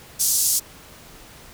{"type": "band-pass noise", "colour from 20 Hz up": "pink", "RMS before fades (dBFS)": -20, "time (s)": [0.19, 0.6], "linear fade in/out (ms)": 20, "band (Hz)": [5700, 14000], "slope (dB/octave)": 24, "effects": ["pink hiss -45 dBFS RMS until 1.53 s"]}